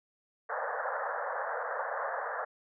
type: band-pass noise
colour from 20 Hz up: pink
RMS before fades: -35 dBFS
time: 0.49-2.45 s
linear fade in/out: 10 ms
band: 480 to 1800 Hz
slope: 96 dB/octave
effects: none